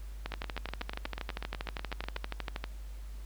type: two click trains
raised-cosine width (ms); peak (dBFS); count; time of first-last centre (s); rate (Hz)
0.3; -21 / -19; 16 / 31; 0.32-2.163 / 0.26-2.641; 8.14 / 12.6
effects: added 50 Hz sine -40 dBFS peak until 3.25 s + pink hiss -59 dBFS RMS until 3.25 s